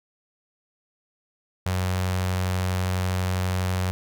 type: tone with notch filter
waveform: sawtooth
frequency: 92.2 Hz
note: F#2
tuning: 6 cents flat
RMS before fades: -25 dBFS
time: 1.66-3.91 s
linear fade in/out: 0 ms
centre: 300 Hz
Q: 1.1
effects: none